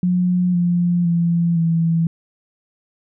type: tone with pitch steps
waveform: sine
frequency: 179.7 / 174.79 / 170.01 / 165.36 Hz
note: F3 / F3 / F3 / E3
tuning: +50 / +2 / -46 / +6 cents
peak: -14 dBFS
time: 0.03-2.07 s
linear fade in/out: 2 ms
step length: 510 ms
effects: none